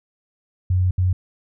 sine tone bursts at uneven times, 91.6 Hz, F#2, 17 cents flat, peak -15 dBFS, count 2, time 0.7-0.91 / 0.98-1.13 s, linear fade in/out 5 ms, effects none

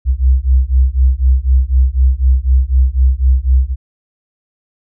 sine beating tone pair, 62.7 / 66.7 Hz, B1 / C2, +27 / +34 cents, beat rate 4 Hz, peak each -11 dBFS, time 0.05-3.76 s, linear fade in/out 50 ms, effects none

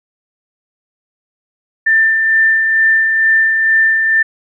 sine tone with tremolo, 1785 Hz, A6, 24 cents sharp, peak -7 dBFS, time 1.86-4.23 s, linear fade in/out 10 ms, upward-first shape sine, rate 2.2 Hz, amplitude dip 35%, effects none

